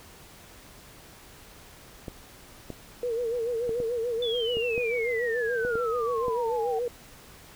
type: clicks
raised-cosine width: 2 ms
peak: -22 dBFS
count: 9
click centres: 2.082 / 2.703 / 3.693 / 3.802 / 4.57 / 4.779 / 5.65 / 5.755 / 6.282 s
type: tone with vibrato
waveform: sine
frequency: 470.5 Hz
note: A#4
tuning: 16 cents sharp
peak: -26 dBFS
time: 3.03-6.88 s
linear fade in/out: 2 ms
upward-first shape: sine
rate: 6.9 Hz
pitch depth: 86 cents each way
type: exponential sweep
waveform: sine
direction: down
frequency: 3520 to 750 Hz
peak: -30 dBFS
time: 4.22-6.79 s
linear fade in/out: 5 ms
effects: pink hiss -50 dBFS RMS until 7.55 s